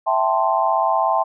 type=chord; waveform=sine; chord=A minor seventh; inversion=second; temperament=equal; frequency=659.3 / 784 / 880 / 1046.5 Hz; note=E5 / G5 / A5 / C6; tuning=0 / 0 / 0 / 0 cents; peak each=-21 dBFS; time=0.06-1.24 s; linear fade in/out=20 ms; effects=none